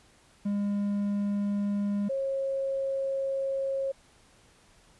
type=tone pair in turn; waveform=triangle / sine; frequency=203 / 541.9 Hz; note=G#3 / C#5; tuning=-39 / -39 cents; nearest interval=octave + perfect fourth; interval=1700 cents; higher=second; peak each=-24 / -27 dBFS; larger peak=first; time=0.45-2.09 / 2.09-3.92 s; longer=second; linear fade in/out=10 ms; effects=pink hiss -60 dBFS RMS until 4.99 s + resampled to 24000 Hz